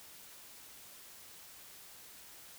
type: silence
effects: white hiss -54 dBFS RMS until 2.58 s